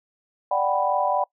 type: chord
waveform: sine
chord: G major seventh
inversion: second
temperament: equal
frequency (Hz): 587.3 / 740 / 784 / 987.8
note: D5 / F#5 / G5 / B5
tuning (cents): 0 / 0 / 0 / 0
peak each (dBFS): -25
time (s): 0.51-1.24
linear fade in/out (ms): 5
effects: noise-tail reverb RT60 0.1 s tail -24 dB re dry